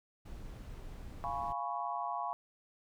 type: noise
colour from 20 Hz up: brown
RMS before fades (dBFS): -46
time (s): 0.25-1.53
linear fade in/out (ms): 10
type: chord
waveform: sine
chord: C# dominant seventh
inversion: first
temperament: equal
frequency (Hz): 698.5 / 830.6 / 987.8 / 1108.7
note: E#5 / G#5 / B5 / C#6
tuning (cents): 0 / 0 / 0 / 0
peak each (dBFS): -40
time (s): 1.24-2.33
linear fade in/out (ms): 0
effects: none